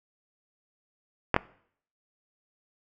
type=clicks; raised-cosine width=0.5 ms; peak=-5 dBFS; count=2; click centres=1.343 / 1.364 s; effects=noise-tail reverb RT60 0.6 s tail -21 dB re dry